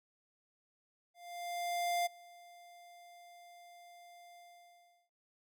square tone with ADSR envelope, 698.5 Hz, F5, in tune, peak -31 dBFS, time 1.14-5.1 s, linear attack 920 ms, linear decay 15 ms, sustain -24 dB, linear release 730 ms, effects none

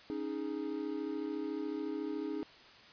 triangle chord, C# suspended second, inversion none, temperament equal, 277.2 / 311.1 / 415.3 Hz, C#4 / D#4 / G#4, 0 / 0 / 0 cents, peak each -39 / -36 / -39 dBFS, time 0.1-2.43 s, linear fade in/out 0 ms, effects white hiss -56 dBFS RMS until 2.92 s + resampled to 11025 Hz

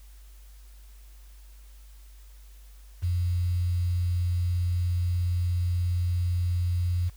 sine tone with quantisation, 88.3 Hz, F2, 20 cents sharp, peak -23 dBFS, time 3.02-7.1 s, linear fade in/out 20 ms, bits 8, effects added 50 Hz sine -46 dBFS peak until 7.16 s + white hiss -60 dBFS RMS until 7.16 s

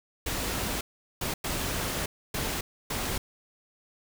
pink noise bursts at uneven times, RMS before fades -31 dBFS, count 5, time 0.26-0.81 / 1.21-1.34 / 1.44-2.06 / 2.34-2.61 / 2.9-3.18 s, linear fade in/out 5 ms, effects none

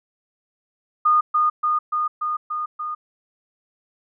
sine tone with echo, 1225 Hz, D#6, 27 cents flat, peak -13 dBFS, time 1.05-1.21 s, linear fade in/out 10 ms, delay 290 ms, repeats 6, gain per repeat -2 dB, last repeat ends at 2.95 s, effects none

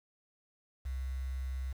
sine tone with quantisation, 65.41 Hz, C2, in tune, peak -34 dBFS, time 0.85-1.73 s, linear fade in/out 10 ms, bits 9, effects none

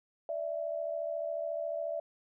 sine tone pair together, 588 / 662.1 Hz, D5 / E5, +2 / +7 cents, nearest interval major second, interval 205 cents, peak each -36 / -35 dBFS, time 0.29-2 s, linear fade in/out 2 ms, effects none

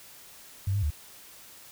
sine tone with pitch steps, 97.6 / 101.5 / 74.9 Hz, G2 / G#2 / D2, -7 / -39 / +35 cents, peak -24 dBFS, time 0.67-0.904 s, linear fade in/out 5 ms, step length 78 ms, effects white hiss -50 dBFS RMS until 1.71 s

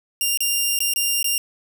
10% pulse tone with dropouts, 2794 Hz, F7, in tune, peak -10 dBFS, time 0.21-1.38 s, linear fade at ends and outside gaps 1 ms, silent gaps 0.374-0.405 / 0.79-0.804 / 0.937-0.96 / 1.228-1.243 s, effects none

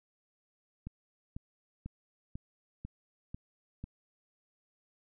click train, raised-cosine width 5 ms, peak -28 dBFS, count 7, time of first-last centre 0.87-3.84 s, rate 2.02 Hz, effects none

